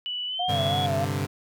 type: tone with pitch glide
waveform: sine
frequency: 2960 to 3361 Hz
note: F#7 to G#7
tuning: 0 to +20 cents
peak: -28 dBFS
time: 0.06-0.86 s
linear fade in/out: 0 ms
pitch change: +220 cents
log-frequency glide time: 0.27-0.6 s
type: tone with vibrato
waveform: sine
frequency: 698.5 Hz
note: F5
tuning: in tune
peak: -25 dBFS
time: 0.39-1.05 s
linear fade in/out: 10 ms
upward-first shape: sine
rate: 3.1 Hz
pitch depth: 84 cents each way
type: chord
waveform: sawtooth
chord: G suspended fourth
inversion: none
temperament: equal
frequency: 98 / 130.81 / 146.83 Hz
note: G2 / C3 / D3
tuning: 0 / 0 / 0 cents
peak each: -25 / -27 / -26 dBFS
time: 0.48-1.27 s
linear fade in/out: 20 ms
effects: none